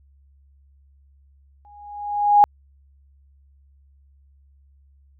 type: tone with exponential growth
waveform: sine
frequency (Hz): 824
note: G#5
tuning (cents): -14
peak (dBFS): -7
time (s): 1.65-2.44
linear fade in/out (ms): 0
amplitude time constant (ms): 170
effects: added 69 Hz sine -52 dBFS peak until 5.19 s